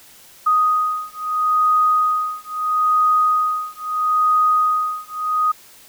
sine beating tone pair, 1246 / 1246.76 Hz, D#6 / D#6, +2 / +3 cents, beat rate 0.76 Hz, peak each -18 dBFS, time 0.46-5.52 s, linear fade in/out 10 ms, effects white hiss -46 dBFS RMS until 5.88 s

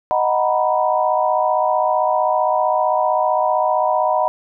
sine chord, B major seventh, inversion first, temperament equal, 622.3 / 740 / 932.3 / 987.8 Hz, D#5 / F#5 / A#5 / B5, 0 / 0 / 0 / 0 cents, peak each -19 / -19 / -23 / -20 dBFS, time 0.11-4.28 s, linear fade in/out 0 ms, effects none

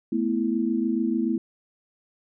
sine chord, A suspended second, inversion none, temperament equal, 220 / 246.9 / 329.6 Hz, A3 / B3 / E4, 0 / 0 / 0 cents, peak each -26 dBFS, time 0.12-1.38 s, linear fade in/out 5 ms, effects none

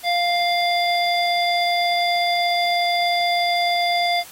harmonic tone with a mistuned harmonic, 699 Hz, F5, 1 cent sharp, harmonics 1 / 3 / 5 / 7, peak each -19 / -24 / -26 / -27 dBFS, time 0.03-4.24 s, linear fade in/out 50 ms, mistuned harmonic 7, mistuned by -25 cents, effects white hiss -42 dBFS RMS until 4.31 s + AAC 48 kbps

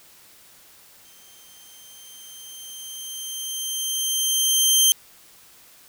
15% pulse tone with exponential growth, 3141 Hz, G7, 3 cents sharp, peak -6 dBFS, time 1.05-4.92 s, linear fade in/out 0 ms, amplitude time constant 840 ms, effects white hiss -51 dBFS RMS until 5.88 s

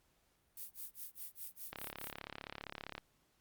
violet noise with tremolo, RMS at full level -45 dBFS, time 0.57-2.19 s, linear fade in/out 2 ms, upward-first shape sine, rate 4.9 Hz, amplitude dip 100%
click train, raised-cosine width 0.3 ms, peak -27 dBFS, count 45, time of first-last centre 1.73-2.98 s, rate 35.2 Hz
effects pink hiss -75 dBFS RMS until 3.4 s + Opus 48 kbps

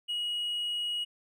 triangle tone with hard clipping, 2900 Hz, F#7, 35 cents flat, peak -29 dBFS, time 0.08-1.05 s, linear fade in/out 20 ms, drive 1 dB, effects none

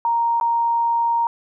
sine tone with dropouts, 932.3 Hz, A#5, in tune, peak -16 dBFS, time 0.05-1.27 s, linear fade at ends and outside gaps 1 ms, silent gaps 0.4-0.411 s, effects none

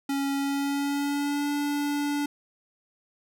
square tone with pitch glide, 277.2 to 289.3 Hz, C#4 to D4, 0 to -26 cents, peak -26 dBFS, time 0.09-2.26 s, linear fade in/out 5 ms, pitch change +74 cents, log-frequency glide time 0.34-1.5 s, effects none

